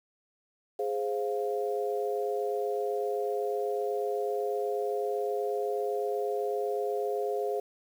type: chord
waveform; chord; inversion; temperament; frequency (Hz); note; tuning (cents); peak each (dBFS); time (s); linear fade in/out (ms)
sine; F minor; first; equal; 415.3 / 523.3 / 698.5; Ab4 / C5 / F5; 0 / 0 / 0; -30 / -34 / -35; 0.79-7.6; 5
effects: 9-bit